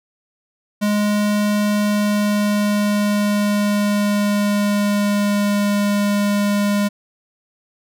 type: tone with pitch glide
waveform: square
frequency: 207.7 to 204.1 Hz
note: G#3 to G#3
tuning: 0 to -30 cents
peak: -16 dBFS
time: 0.81-6.89 s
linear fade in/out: 20 ms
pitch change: -30 cents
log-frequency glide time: 1.68-5.71 s
effects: none